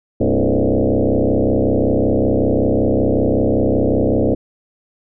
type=tone with frequency modulation; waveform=sine; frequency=113.9 Hz; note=A#2; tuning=40 cents flat; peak=-12 dBFS; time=0.2-4.35 s; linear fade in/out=10 ms; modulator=65.3 Hz; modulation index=7.4; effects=none